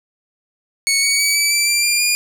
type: tone with pitch steps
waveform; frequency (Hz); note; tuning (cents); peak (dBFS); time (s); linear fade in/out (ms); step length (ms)
15% pulse; 2217 / 2245 / 2274 / 2303 / 2333 / 2362 / 2393 / 2423; C#7 / C#7 / C#7 / D7 / D7 / D7 / D7 / D#7; 0 / +21 / +44 / -34 / -12 / +9 / +32 / -47; -7; 0.87-2.15; 0; 160
effects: none